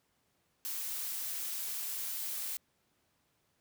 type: noise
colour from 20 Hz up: blue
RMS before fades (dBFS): -38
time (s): 0.65-2.57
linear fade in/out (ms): 0
effects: pink hiss -75 dBFS RMS until 3.6 s + high-pass 80 Hz 12 dB/octave